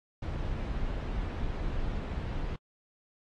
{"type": "noise", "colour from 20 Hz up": "brown", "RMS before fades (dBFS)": -33, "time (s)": [0.22, 2.56], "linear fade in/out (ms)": 5, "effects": ["low-pass 4000 Hz 12 dB/octave", "AAC 32 kbps"]}